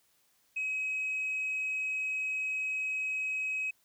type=tone; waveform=sine; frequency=2545 Hz; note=D#7; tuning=39 cents sharp; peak=-29 dBFS; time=0.56-3.71 s; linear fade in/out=10 ms; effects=tanh soft clip ceiling -28 dBFS + white hiss -70 dBFS RMS until 3.84 s